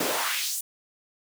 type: noise with high-pass filter sweep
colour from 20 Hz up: pink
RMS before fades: -28 dBFS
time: 0-0.61 s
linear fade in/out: 5 ms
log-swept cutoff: 250 to 9600 Hz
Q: 1.7
effects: none